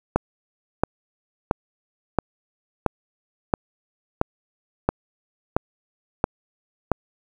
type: click train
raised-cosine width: 1 ms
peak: -3 dBFS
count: 11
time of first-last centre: 0.16-6.917 s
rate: 1.48 Hz
effects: 7-bit